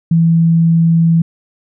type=tone; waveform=sine; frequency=165.6 Hz; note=E3; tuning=8 cents sharp; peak=-7 dBFS; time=0.11-1.22 s; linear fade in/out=5 ms; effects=none